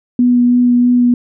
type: tone with vibrato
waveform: sine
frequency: 244.6 Hz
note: B3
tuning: 16 cents flat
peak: -7 dBFS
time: 0.19-1.14 s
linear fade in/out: 2 ms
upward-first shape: sine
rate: 3.1 Hz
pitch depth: 11 cents each way
effects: none